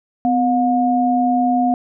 sine tone pair together, 252.8 / 717 Hz, B3 / F5, +41 / +45 cents, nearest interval octave + tritone, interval 1804 cents, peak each -16 dBFS, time 0.25-1.74 s, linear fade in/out 0 ms, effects none

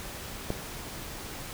click, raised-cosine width 2 ms, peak -15 dBFS, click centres 0.504 s, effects pink hiss -40 dBFS RMS until 1.53 s

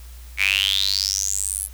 sawtooth tone with high-pass filter sweep, 98 Hz, G2, in tune, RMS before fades -22 dBFS, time 0.37-1.69 s, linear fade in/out 50 ms, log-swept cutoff 2200 to 11000 Hz, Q 9.9, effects added 60 Hz sine -37 dBFS peak until 1.73 s + white hiss -49 dBFS RMS until 1.73 s

